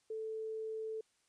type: tone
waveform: sine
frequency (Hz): 440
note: A4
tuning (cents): 0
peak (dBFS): -38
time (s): 0.1-1.01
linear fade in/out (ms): 5
effects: white hiss -75 dBFS RMS until 1.28 s + resampled to 22050 Hz